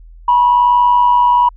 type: tone with amplitude modulation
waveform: sine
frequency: 973 Hz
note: B5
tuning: 26 cents flat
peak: -4 dBFS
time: 0.28-1.49 s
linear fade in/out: 5 ms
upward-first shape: sine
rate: 101 Hz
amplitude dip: 55%
effects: tanh soft clip ceiling -2 dBFS + added 41 Hz sine -35 dBFS peak until 1.56 s